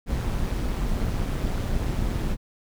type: noise with amplitude modulation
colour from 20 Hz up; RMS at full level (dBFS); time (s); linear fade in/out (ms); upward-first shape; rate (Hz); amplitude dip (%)
brown; -23; 0.06-2.37; 50; sine; 185; 55
effects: none